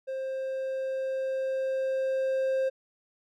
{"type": "tone with level ramp", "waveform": "triangle", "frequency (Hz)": 529, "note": "C5", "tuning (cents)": 19, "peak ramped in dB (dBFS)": [-29, -22], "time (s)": [0.07, 2.7], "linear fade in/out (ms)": 20, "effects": []}